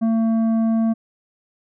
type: tone with tanh clipping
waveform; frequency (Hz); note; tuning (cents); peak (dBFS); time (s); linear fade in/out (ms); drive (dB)
sine; 225.1; A3; +40; -17; 0.01-0.94; 20; 8
effects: none